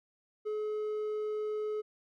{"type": "tone with hard clipping", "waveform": "sine", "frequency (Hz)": 426.1, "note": "G#4", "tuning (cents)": 44, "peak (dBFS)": -33, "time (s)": [0.45, 1.82], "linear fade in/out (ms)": 20, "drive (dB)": 3, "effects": []}